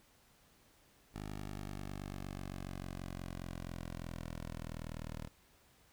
10% pulse exponential sweep, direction down, 51.7 to 38.89 Hz, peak -34 dBFS, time 1.14-5.28 s, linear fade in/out 10 ms, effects pink hiss -67 dBFS RMS until 5.92 s

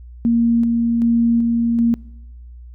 sine tone with tremolo, 233.1 Hz, A#3, in tune, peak -12 dBFS, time 0.25-1.94 s, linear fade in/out 0 ms, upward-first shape square, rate 1.3 Hz, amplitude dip 25%, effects noise-tail reverb RT60 1.0 s tail -25 dB re dry + added 60 Hz sine -35 dBFS peak until 2.74 s

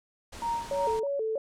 pink low-pass noise, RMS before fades -44 dBFS, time 0.32-1 s, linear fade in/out 10 ms, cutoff 9800 Hz, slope 24 dB/octave
sine tone with tremolo, 932.3 Hz, A#5, in tune, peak -26 dBFS, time 0.42-1.07 s, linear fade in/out 2 ms, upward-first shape sine, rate 2.8 Hz, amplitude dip 90%
sine tone with vibrato, 497.6 Hz, B4, 13 cents sharp, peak -27 dBFS, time 0.71-1.38 s, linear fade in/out 2 ms, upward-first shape square, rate 3.1 Hz, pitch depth 210 cents each way
effects none

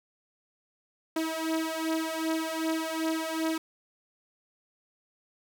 sawtooth beating tone pair, 320 / 322.6 Hz, D#4 / E4, +49 / -37 cents, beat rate 2.6 Hz, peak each -28 / -27 dBFS, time 1.16-3.58 s, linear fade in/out 5 ms, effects none

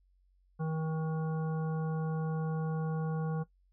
harmonic tone, 158.9 Hz, D#3, 37 cents sharp, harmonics 1 / 3 / 5 / 7 / 9, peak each -31 / -41 / -45 / -48 / -50 dBFS, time 0.59-3.44 s, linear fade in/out 20 ms, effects noise-tail reverb RT60 0.1 s tail -18 dB re dry + added 46 Hz sine -65 dBFS peak until 3.72 s

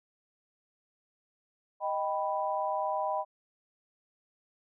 sine chord, Eb augmented, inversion none, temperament equal, 622.3 / 784 / 987.8 Hz, Eb5 / G5 / B5, 0 / 0 / 0 cents, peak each -33 dBFS, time 1.8-3.25 s, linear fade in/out 50 ms, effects none

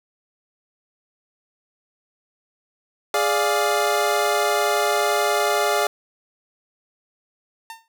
25% pulse chord, D diminished, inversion second, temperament equal, 415.3 / 587.3 / 698.5 Hz, Ab4 / D5 / F5, 0 / 0 / 0 cents, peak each -19 dBFS, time 3.14-5.87 s, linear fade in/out 2 ms
sawtooth tone with exponential decay, 905 Hz, A5, 48 cents sharp, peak -27 dBFS, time 7.7-7.88 s, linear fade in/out 1 ms, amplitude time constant 39 ms
effects none

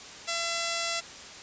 5% pulse tone, 675 Hz, E5, 41 cents sharp, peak -17 dBFS, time 0.27-1.01 s, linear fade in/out 20 ms, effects white hiss -44 dBFS RMS until 1.42 s + resampled to 16000 Hz

